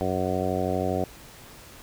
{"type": "harmonic tone", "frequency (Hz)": 92.5, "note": "F#2", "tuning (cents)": 0, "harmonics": [1, 2, 3, 4, 5, 6, 7, 8], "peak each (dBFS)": [-32, -32, -32, -32, -32, -32, -32, -32], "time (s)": [0.01, 1.04], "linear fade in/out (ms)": 0, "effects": ["pink hiss -47 dBFS RMS until 1.82 s"]}